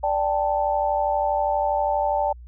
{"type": "chord", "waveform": "sine", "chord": "D suspended fourth", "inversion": "none", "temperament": "equal with one note detuned", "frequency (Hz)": [587.3, 787.6, 880], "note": ["D5", "G5", "A5"], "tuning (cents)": [0, 8, 0], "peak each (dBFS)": -24, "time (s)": [0.03, 2.33], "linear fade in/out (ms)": 10, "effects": ["added 60 Hz sine -39 dBFS peak until 2.47 s"]}